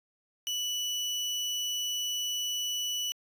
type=tone; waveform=30% pulse; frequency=2960 Hz; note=F#7; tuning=in tune; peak=-27 dBFS; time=0.47-3.12 s; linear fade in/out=0 ms; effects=resampled to 32000 Hz